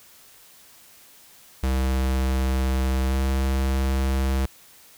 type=tone with pitch glide; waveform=square; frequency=65.41 to 66.44 Hz; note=C2 to C2; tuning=0 to +27 cents; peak=-21 dBFS; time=1.63-4.46 s; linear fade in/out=5 ms; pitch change=+27 cents; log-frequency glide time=3.09-3.14 s; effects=white hiss -51 dBFS RMS until 4.97 s